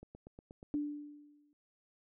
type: click train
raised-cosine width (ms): 2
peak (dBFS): -37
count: 7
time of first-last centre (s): 0.03-0.749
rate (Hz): 8.35
type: tone with exponential decay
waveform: sine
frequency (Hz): 293.7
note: D4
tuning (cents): 0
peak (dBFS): -30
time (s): 0.74-1.53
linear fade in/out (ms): 0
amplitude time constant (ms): 170
effects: none